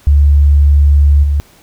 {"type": "tone with level steps", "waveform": "sine", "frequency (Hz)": 72, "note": "D2", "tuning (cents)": -34, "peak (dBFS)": [-4, -9], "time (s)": [0.07, 1.4], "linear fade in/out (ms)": 0, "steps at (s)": 1.23, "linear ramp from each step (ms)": 10, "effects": ["pink hiss -45 dBFS RMS until 1.62 s"]}